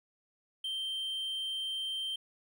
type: tone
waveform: triangle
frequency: 3136 Hz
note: G7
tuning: in tune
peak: -32 dBFS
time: 0.64-2.16 s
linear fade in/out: 5 ms
effects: none